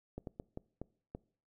slowing click train, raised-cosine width 2 ms, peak -28 dBFS, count 6, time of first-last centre 0.18-1.15 s, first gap 92 ms, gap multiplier 1.38, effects noise-tail reverb RT60 0.5 s tail -23 dB re dry

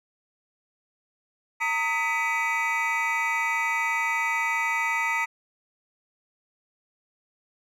triangle tone cluster, 918 / 1260 / 1983 / 2276 / 2508 Hz, A#5 / D#6 / B6 / C#7 / D#7, -27 / +21 / +7 / +45 / +13 cents, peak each -27 / -30 / -26 / -28 / -34 dBFS, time 1.6-5.26 s, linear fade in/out 20 ms, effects none

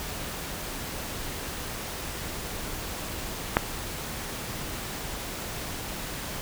click, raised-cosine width 0.5 ms, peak -3 dBFS, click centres 3.569 s, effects pink hiss -35 dBFS RMS until 6.41 s

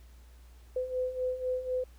sine beating tone pair, 505 / 509 Hz, B4 / C5, +39 / -48 cents, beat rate 4 Hz, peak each -36 / -31 dBFS, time 0.76-1.84 s, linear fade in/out 5 ms, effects added 60 Hz sine -51 dBFS peak until 1.98 s + pink hiss -64 dBFS RMS until 1.98 s

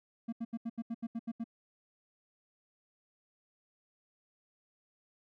triangle tone bursts, 230 Hz, A#3, 23 cents flat, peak -32 dBFS, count 10, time 0.28-1.442 s, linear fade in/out 10 ms, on 46 ms, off 78 ms, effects none

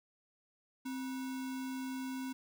sine tone with sample-and-hold, 261.5 Hz, C4, 1 cent flat, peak -37 dBFS, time 0.85-2.33 s, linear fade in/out 10 ms, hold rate 1225 Hz, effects none

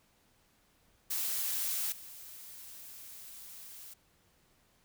blue noise with level steps, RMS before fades -34 / -49 dBFS, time 1.1-3.94 s, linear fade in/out 10 ms, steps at 1.92 s, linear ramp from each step 2 ms, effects pink hiss -69 dBFS RMS until 4.84 s

